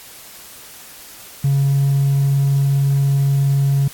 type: tone with hard clipping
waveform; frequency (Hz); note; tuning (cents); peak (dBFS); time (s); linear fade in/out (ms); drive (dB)
sine; 138.59; C#3; 0; -13; 1.44-3.88; 5; 1
effects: white hiss -39 dBFS RMS until 3.93 s + AAC 64 kbps